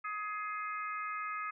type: harmonic tone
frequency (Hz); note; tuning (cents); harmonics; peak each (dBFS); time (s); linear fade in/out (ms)
419.6; G#4; +18; 3 / 4 / 5 / 6; -37 / -46 / -44 / -48; 0.04-1.51; 10
effects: none